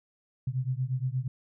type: beating tone pair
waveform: sine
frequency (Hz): 125.2 / 133.7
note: B2 / C3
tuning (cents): +24 / +38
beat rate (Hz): 8.5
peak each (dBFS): -30 / -31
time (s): 0.47-1.28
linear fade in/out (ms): 5
effects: none